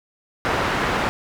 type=low-pass noise; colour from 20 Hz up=white; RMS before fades=-22 dBFS; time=0.45-1.09 s; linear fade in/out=0 ms; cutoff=1500 Hz; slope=12 dB/octave; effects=none